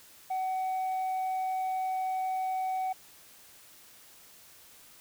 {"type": "tone", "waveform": "sine", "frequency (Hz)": 752, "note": "F#5", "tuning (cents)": 28, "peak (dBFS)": -26, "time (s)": [0.3, 2.93], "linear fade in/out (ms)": 10, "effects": ["tanh soft clip ceiling -28 dBFS", "white hiss -55 dBFS RMS until 5 s"]}